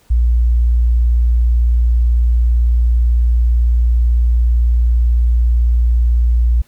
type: tone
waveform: sine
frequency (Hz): 59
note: A#1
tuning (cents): +22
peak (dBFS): -9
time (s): 0.1-6.62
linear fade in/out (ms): 10
effects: pink hiss -53 dBFS RMS until 6.67 s